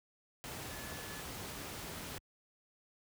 sine tone in noise, 1722 Hz, A6, 38 cents flat, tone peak -52 dBFS, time 0.71-1.21 s, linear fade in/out 0 ms, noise pink, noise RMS -44 dBFS, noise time 0.44-2.18 s, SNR -11 dB, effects high-pass 60 Hz 12 dB/octave

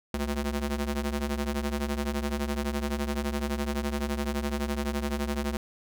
sawtooth ring-modulated tone, 143.4 Hz, D3, 41 cents flat, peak -21 dBFS, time 0.14-5.57 s, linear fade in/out 2 ms, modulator 77.6 Hz, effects none

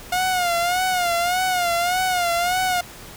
sawtooth tone with vibrato, 714 Hz, F5, 38 cents sharp, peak -15 dBFS, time 0.12-2.81 s, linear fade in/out 5 ms, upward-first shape sine, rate 1.7 Hz, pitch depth 78 cents each way, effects pink hiss -40 dBFS RMS until 3.16 s

